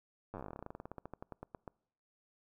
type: slowing click train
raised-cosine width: 1 ms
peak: -30 dBFS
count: 30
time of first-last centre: 0.34-1.678 s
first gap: 9 ms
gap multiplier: 1.1
effects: noise-tail reverb RT60 0.7 s tail -26 dB re dry